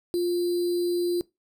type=tone with sample-and-hold; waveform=sine; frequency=350 Hz; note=F4; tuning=4 cents sharp; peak=-22 dBFS; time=0.14-1.21 s; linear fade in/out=0 ms; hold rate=4410 Hz; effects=noise-tail reverb RT60 0.2 s tail -21 dB re dry